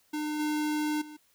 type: tone with level steps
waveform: square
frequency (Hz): 302.2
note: D4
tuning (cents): +50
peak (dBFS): -31 / -28 / -44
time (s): 0.13-1.17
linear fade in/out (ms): 10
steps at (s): 0.39 / 1.01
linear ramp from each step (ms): 10
effects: white hiss -67 dBFS RMS until 1.34 s